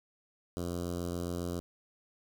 10% pulse tone with notch filter, 87.31 Hz, F2, in tune, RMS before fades -36 dBFS, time 0.57-1.6 s, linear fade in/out 0 ms, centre 2100 Hz, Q 0.55, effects none

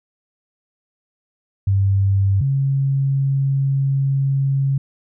sine tone pair in turn, 98 / 136.84 Hz, G2 / C#3, 0 / -22 cents, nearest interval tritone, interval 578 cents, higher second, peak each -13 / -15 dBFS, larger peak first, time 1.67-2.41 / 2.41-4.78 s, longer second, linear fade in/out 5 ms, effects none

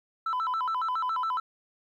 sine tone with vibrato, 1154 Hz, D6, 31 cents flat, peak -24 dBFS, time 0.26-1.4 s, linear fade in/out 5 ms, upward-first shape square, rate 7.2 Hz, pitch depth 240 cents each way, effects tanh soft clip ceiling -25 dBFS + 11-bit

